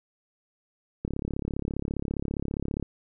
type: click train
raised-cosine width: 3 ms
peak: -17 dBFS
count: 63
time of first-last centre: 1.05-2.827 s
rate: 34.9 Hz
effects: none